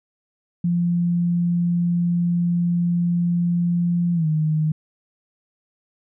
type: tone with pitch glide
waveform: sine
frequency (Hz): 173.3 to 155.29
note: F3 to D#3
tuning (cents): -13 to -3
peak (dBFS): -17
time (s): 0.64-4.72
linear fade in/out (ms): 5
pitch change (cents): -190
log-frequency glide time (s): 4.14-4.27
effects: none